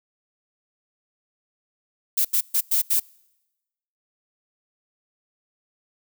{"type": "noise bursts at uneven times", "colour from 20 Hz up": "violet", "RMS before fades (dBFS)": -20, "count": 5, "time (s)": [[2.17, 2.25], [2.33, 2.41], [2.54, 2.61], [2.71, 2.82], [2.9, 3]], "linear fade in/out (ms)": 10, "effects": ["noise-tail reverb RT60 1.0 s tail -26 dB re dry"]}